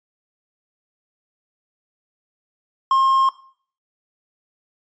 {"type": "tone", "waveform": "triangle", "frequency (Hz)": 1068, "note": "C6", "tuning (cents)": 35, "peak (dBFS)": -11, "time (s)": [2.91, 3.29], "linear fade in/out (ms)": 2, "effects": ["noise-tail reverb RT60 0.5 s tail -18 dB re dry", "resampled to 16000 Hz"]}